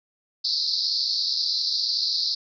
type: band-pass noise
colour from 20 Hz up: pink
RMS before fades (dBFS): -25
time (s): 0.44-2.35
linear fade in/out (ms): 10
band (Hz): 4100 to 5100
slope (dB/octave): 96
effects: none